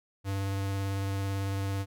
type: tone with vibrato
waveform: square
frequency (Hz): 98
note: G2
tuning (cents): 0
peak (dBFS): -30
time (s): 0.24-1.86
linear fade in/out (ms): 50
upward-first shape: sine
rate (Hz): 18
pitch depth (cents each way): 13
effects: none